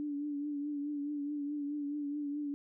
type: tone with vibrato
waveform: sine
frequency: 290.5 Hz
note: D4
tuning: 19 cents flat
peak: -34 dBFS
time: 0-2.54 s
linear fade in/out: 0 ms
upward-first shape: triangle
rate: 4.7 Hz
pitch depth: 47 cents each way
effects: none